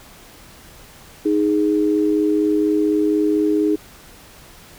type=tone pair together; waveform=sine; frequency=311.1 / 415.3 Hz; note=D#4 / G#4; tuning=0 / 0 cents; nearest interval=perfect fourth; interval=500 cents; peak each=-16 / -19 dBFS; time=1.25-3.76 s; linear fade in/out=10 ms; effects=pink hiss -44 dBFS RMS until 4.78 s